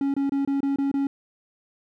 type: tone bursts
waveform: triangle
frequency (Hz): 277.2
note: C#4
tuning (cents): 0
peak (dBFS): -19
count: 7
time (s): 0.01-1.07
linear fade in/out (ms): 2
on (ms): 130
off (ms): 25
effects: none